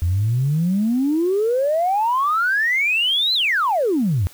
sine exponential two-way sweep, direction up then down, 82.41 to 4140 to 82.41 Hz, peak -15 dBFS, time 0.02-4.27 s, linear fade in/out 0 ms, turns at 3.34 s, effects tanh soft clip ceiling -11 dBFS + white hiss -46 dBFS RMS until 4.33 s

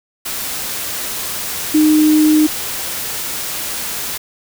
sine tone in noise, 307 Hz, D#4, 23 cents flat, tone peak -8 dBFS, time 1.74-2.47 s, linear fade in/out 10 ms, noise white, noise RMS -23 dBFS, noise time 0.25-4.18 s, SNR +12 dB, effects none

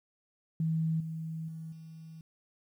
sine tone with level steps, 161 Hz, E3, 41 cents flat, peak -27 / -35 / -39 / -45 dBFS, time 0.6-2.21 s, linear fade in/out 2 ms, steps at 1 / 1.48 / 1.72 s, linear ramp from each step 5 ms, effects 11-bit

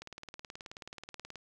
click train, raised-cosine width 0.2 ms, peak -27 dBFS, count 26, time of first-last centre 0.02-1.357 s, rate 18.7 Hz, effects none

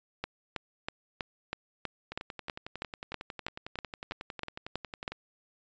two click trains, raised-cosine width 0.3 ms, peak -17 / -23 dBFS, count 16 / 34, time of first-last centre 0.24-5.079 / 2.12-5.12 s, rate 3.1 / 11 Hz, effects resampled to 16000 Hz

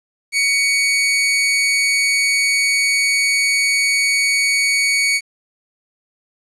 sawtooth tone with amplitude modulation, 2240 Hz, C#7, 18 cents sharp, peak -9 dBFS, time 0.32-5.21 s, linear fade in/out 50 ms, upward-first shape sine, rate 210 Hz, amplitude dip 35%, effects resampled to 24000 Hz + 8-bit

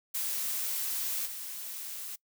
blue noise with level steps, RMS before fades -33 / -40 dBFS, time 0.14-2.16 s, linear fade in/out 10 ms, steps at 1.25 s, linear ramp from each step 20 ms, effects noise-tail reverb RT60 0.1 s tail -23 dB re dry

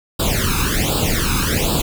pink noise with flanger, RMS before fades -18 dBFS, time 0.19-1.82 s, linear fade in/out 10 ms, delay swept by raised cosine 0.24 to 0.8 ms, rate 1.3 Hz, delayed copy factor +0.95, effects none

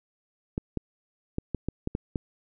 clicks, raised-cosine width 3 ms, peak -15 dBFS, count 8, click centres 0.579 / 0.773 / 1.384 / 1.547 / 1.686 / 1.874 / 1.951 / 2.158 s, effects none

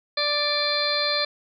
harmonic tone with a mistuned harmonic, 587.3 Hz, D5, in tune, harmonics 1 / 2 / 3 / 4 / 6 / 7 / 8, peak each -28 / -31 / -31 / -31 / -30 / -25 / -31 dBFS, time 0.17-1.25 s, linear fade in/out 5 ms, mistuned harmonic 7, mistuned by +20 cents, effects none

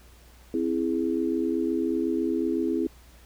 sine chord, C augmented, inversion none, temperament equal, 261.6 / 329.6 / 415.3 Hz, C4 / E4 / G#4, 0 / 0 / 0 cents, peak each -28 / -26 / -30 dBFS, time 0.54-2.87 s, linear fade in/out 2 ms, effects added 60 Hz sine -51 dBFS peak until 3.25 s + pink hiss -56 dBFS RMS until 3.25 s

